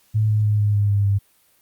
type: tone with pitch steps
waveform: sine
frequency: 108.1 / 106.67 / 105.27 / 103.88 / 102.51 / 101.15 / 99.82 Hz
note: A2 / G#2 / G#2 / G#2 / G#2 / G#2 / G2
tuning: -30 / +47 / +24 / +1 / -22 / -45 / +32 cents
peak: -15 dBFS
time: 0.14-1.19 s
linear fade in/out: 20 ms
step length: 150 ms
effects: white hiss -59 dBFS RMS until 1.61 s + Opus 48 kbps